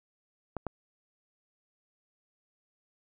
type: clicks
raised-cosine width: 1 ms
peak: -20 / -19 dBFS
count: 2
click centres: 0.567 / 0.667 s
effects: none